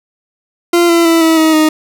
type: tone with pitch steps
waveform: 40% pulse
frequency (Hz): 344.9 / 337.8 / 330.9 / 324 / 317.4 / 310.8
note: F4 / E4 / E4 / E4 / D#4 / D#4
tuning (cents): -22 / +42 / +7 / -30 / +35 / -2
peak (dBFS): -6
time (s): 0.73-1.69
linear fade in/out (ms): 5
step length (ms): 160
effects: none